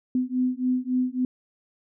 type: beating tone pair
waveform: sine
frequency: 251.5 / 255.1 Hz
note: B3 / C4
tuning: +32 / -44 cents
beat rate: 3.6 Hz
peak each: -25 dBFS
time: 0.15-1.25 s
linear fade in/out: 2 ms
effects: none